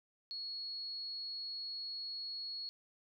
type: tone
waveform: sine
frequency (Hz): 4340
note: C#8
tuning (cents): -37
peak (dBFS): -40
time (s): 0.31-2.69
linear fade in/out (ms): 0
effects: none